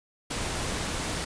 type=noise; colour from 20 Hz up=pink; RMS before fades=-31 dBFS; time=0.3-1.25 s; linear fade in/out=10 ms; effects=resampled to 22050 Hz